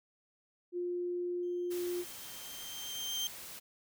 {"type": "tone", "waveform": "sine", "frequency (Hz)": 353.6, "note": "F4", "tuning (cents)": 22, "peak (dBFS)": -33, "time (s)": [0.72, 2.05], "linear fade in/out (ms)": 50}
{"type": "tone with exponential growth", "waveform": "30% pulse", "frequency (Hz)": 3154, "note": "G7", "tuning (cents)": 10, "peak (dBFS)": -29, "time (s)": [1.43, 3.27], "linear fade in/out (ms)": 1, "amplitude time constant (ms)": 400}
{"type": "noise", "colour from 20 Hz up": "white", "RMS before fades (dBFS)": -47, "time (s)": [1.7, 3.6], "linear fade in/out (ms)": 20}
{"effects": []}